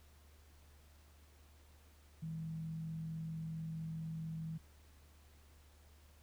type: tone with frequency modulation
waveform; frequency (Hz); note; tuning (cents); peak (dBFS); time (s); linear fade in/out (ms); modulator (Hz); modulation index
sine; 160.8; E3; -43; -40; 2.22-4.58; 10; 44.5; 0.26
effects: added 74 Hz sine -61 dBFS peak until 6.22 s + pink hiss -68 dBFS RMS until 6.22 s